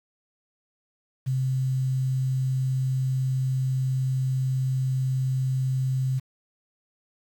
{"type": "tone with quantisation", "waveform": "sine", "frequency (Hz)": 130.81, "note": "C3", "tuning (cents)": 0, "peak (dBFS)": -22, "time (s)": [1.26, 6.2], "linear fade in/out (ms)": 20, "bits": 8, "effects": []}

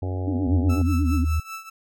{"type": "harmonic tone", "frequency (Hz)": 92, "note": "F#2", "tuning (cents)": -9, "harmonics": [1, 3, 4, 5, 6, 7, 8, 9], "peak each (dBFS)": [-25, -35, -37, -39, -41, -42, -43, -44], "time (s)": [0.02, 0.82], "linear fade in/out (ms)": 5}
{"type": "tone with vibrato", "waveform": "sine", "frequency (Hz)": 270.5, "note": "C#4", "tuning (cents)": -42, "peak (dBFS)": -23, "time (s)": [0.27, 1.25], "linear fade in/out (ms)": 10, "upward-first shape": "sine", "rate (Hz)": 8.3, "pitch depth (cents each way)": 160}
{"type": "tone with pitch glide", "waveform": "sine", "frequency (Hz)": [84.8, 78.21], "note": ["E2", "D#2"], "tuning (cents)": [50, 10], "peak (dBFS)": -19, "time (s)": [0.47, 1.4], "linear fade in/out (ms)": 5, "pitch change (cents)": -140, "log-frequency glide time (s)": [0.96, 1.04]}
{"type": "tone with tremolo", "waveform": "30% pulse", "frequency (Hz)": 1318.5, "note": "E6", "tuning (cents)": 0, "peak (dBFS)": -28, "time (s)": [0.69, 1.7], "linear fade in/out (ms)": 10, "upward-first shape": "triangle", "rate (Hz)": 5, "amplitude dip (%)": 85}
{"effects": []}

